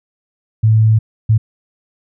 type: tone bursts at uneven times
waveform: sine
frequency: 110 Hz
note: A2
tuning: in tune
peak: -7 dBFS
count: 2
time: 0.63-0.99 / 1.29-1.38 s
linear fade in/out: 10 ms
effects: none

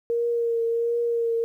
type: tone with vibrato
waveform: sine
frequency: 466.2 Hz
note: A#4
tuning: in tune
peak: -21 dBFS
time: 0.1-1.44 s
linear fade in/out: 0 ms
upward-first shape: triangle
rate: 1.4 Hz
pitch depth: 26 cents each way
effects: 10-bit

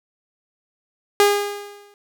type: tone with exponential decay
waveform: sawtooth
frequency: 408 Hz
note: G#4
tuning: 31 cents flat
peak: -6 dBFS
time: 1.2-1.94 s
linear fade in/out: 1 ms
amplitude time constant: 160 ms
effects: none

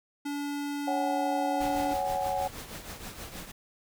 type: tone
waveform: square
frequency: 287.4 Hz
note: D4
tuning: 37 cents flat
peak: -32 dBFS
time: 0.25-1.94 s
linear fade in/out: 10 ms
type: chord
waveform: sine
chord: C# suspended fourth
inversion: none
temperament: equal with one note detuned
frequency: 554.4 / 747.7 / 830.6 Hz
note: C#5 / F#5 / G#5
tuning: 0 / +18 / 0 cents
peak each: -33 / -30 / -33 dBFS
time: 0.87-2.48 s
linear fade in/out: 10 ms
type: noise with tremolo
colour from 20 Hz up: pink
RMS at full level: -39 dBFS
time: 1.6-3.52 s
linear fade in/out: 10 ms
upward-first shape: triangle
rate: 6.3 Hz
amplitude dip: 65%
effects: none

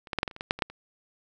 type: clicks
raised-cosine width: 0.3 ms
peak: -29 / -14 / -10 / -8 / -16 / -29 / -26 / -18 / -6 / -22 / -7 / -28 dBFS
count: 12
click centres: 0.072 / 0.132 / 0.187 / 0.231 / 0.278 / 0.312 / 0.364 / 0.409 / 0.509 / 0.59 / 0.622 / 0.7 s
effects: none

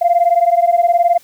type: beating tone pair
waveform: sine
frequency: 684 / 703 Hz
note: F5 / F5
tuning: -36 / +11 cents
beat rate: 19 Hz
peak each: -11 / -12 dBFS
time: 0.01-1.18 s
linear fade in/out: 10 ms
effects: tanh soft clip ceiling -4 dBFS + white hiss -48 dBFS RMS until 1.23 s

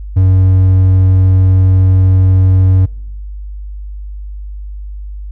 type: tone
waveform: triangle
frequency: 93.7 Hz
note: F#2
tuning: 22 cents sharp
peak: -3 dBFS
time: 0.16-2.86 s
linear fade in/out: 10 ms
effects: noise-tail reverb RT60 0.9 s tail -26 dB re dry + added 50 Hz sine -22 dBFS peak until 5.31 s

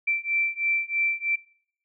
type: beating tone pair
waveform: sine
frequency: 2340 / 2343.1 Hz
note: D7 / D7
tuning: -7 / -5 cents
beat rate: 3.1 Hz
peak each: -26 dBFS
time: 0.07-1.36 s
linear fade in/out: 10 ms
effects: noise-tail reverb RT60 0.7 s tail -24 dB re dry

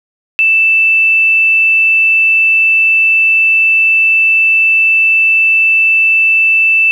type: tone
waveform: sine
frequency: 2648 Hz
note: E7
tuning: 7 cents sharp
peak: -6 dBFS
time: 0.39-6.91 s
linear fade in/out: 0 ms
effects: 7-bit

